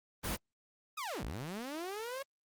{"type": "noise", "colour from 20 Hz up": "pink", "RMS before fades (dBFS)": -36, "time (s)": [0.23, 0.37], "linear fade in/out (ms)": 20}
{"type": "linear two-way sweep", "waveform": "sawtooth", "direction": "down then up", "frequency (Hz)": [1301, 41.2, 558], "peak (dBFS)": -34, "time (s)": [0.97, 2.23], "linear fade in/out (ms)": 10, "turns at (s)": 1.24}
{"effects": ["Opus 24 kbps"]}